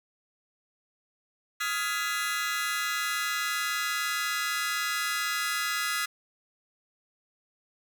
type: chord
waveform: sawtooth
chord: F half-diminished seventh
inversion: third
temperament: just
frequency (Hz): 1257.2 / 1396.9 / 1676.3 / 2012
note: Eb6 / F6 / Ab6 / Cb7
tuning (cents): +18 / 0 / +16 / +32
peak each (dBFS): -30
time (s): 1.6-6.06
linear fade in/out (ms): 10
effects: none